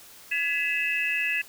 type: tone cluster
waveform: sine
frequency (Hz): 1691 / 2001 / 2592 / 2756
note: G#6 / B6 / E7 / F7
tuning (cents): +31 / +22 / -30 / -24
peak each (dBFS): -31 / -31 / -26 / -34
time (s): 0.31-1.42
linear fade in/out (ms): 10
effects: white hiss -49 dBFS RMS until 1.48 s